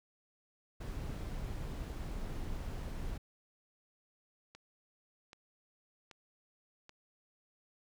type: noise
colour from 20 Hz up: brown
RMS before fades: -40 dBFS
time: 0.8-3.18 s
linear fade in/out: 10 ms
type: click train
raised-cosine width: 0.2 ms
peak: -35 dBFS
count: 4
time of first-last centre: 4.55-6.894 s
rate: 1.28 Hz
effects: none